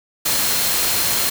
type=tone in noise; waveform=sine; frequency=4197 Hz; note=C8; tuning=5 cents sharp; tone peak=-28 dBFS; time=0.25-1.3 s; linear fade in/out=10 ms; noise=white; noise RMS=-19 dBFS; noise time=0.25-1.3 s; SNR=-12 dB; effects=none